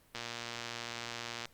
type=click train; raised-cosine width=0.2 ms; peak=-22 dBFS; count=155; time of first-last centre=0.15-1.455 s; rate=118 Hz; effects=pink hiss -65 dBFS RMS until 1.53 s + Opus 32 kbps